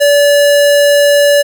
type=tone; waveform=square; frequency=576 Hz; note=D5; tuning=34 cents flat; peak=-6 dBFS; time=0-1.43 s; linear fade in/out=20 ms; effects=none